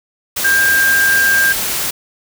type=tone in noise; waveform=sine; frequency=1596 Hz; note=G6; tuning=31 cents sharp; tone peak=-10 dBFS; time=0.44-1.53 s; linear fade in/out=10 ms; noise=white; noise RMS=-19 dBFS; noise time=0.36-1.91 s; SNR=+6 dB; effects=none